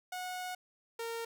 sawtooth tone pair in turn, 731 / 460.5 Hz, F#5 / A#4, -21 / -21 cents, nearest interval minor sixth, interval 800 cents, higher first, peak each -34 / -33 dBFS, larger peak second, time 0.12-0.55 / 0.99-1.25 s, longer first, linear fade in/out 5 ms, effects none

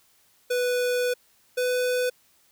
square tone pair in turn, 493.9 / 498.8 Hz, B4 / B4, 0 / +17 cents, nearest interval unison, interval 17 cents, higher second, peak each -23 dBFS, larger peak neither, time 0.5-1.14 / 1.57-2.1 s, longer first, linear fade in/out 10 ms, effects white hiss -62 dBFS RMS until 2.51 s

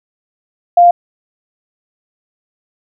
sine tone, 698.5 Hz, F5, in tune, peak -3 dBFS, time 0.77-0.91 s, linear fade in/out 5 ms, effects none

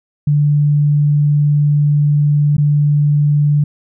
sine tone with dropouts, 146.83 Hz, D3, in tune, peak -9 dBFS, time 0.27-3.64 s, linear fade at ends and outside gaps 5 ms, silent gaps 2.568-2.58 s, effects none

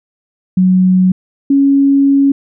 sine tone pair in turn, 185 / 277.2 Hz, F#3 / C#4, 0 / 0 cents, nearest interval perfect fifth, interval 700 cents, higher second, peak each -6 dBFS, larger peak neither, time 0.57-1.12 / 1.5-2.32 s, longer second, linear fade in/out 5 ms, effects none

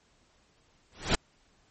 pink noise with exponential growth, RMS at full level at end -21 dBFS, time 0.92-1.15 s, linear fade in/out 0 ms, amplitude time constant 49 ms, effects pink hiss -66 dBFS RMS until 1.7 s + MP3 32 kbps

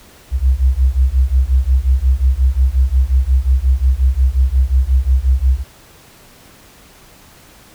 sine beating tone pair, 62.3 / 67.9 Hz, B1 / C#2, +16 / -35 cents, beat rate 5.6 Hz, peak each -13 dBFS, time 0.31-5.64 s, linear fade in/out 50 ms, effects pink hiss -44 dBFS RMS until 7.74 s

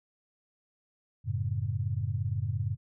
sine chord, F# minor, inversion none, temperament equal, 92.5 / 110 / 138.59 Hz, F#2 / A2 / C#3, 0 / 0 / 0 cents, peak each -33 / -31 / -35 dBFS, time 1.24-2.77 s, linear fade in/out 50 ms, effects none

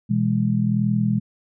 sine chord, E major, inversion second, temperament just, 123.61 / 164.81 / 206 Hz, B2 / E3 / G#3, +2 / 0 / -14 cents, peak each -22 / -25 / -20 dBFS, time 0.09-1.2 s, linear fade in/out 20 ms, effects none

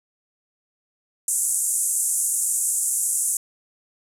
pink band-pass noise, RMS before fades -23 dBFS, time 1.28-3.37 s, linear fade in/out 2 ms, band 7300 to 11000 Hz, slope 48 dB/octave, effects none

